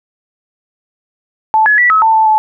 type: tone with pitch steps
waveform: sine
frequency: 874 / 1697 / 1954 / 1287 / 890 / 880 / 866 Hz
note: A5 / G#6 / B6 / E6 / A5 / A5 / A5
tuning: -12 / +37 / -19 / -42 / +20 / 0 / -28 cents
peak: -6 dBFS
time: 1.54-2.38 s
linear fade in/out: 0 ms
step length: 120 ms
effects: none